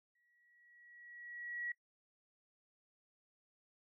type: tone with exponential growth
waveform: sine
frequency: 1921 Hz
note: B6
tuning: 48 cents flat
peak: -37 dBFS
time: 0.15-1.72 s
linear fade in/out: 5 ms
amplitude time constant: 340 ms
effects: noise-tail reverb RT60 0.1 s tail -22 dB re dry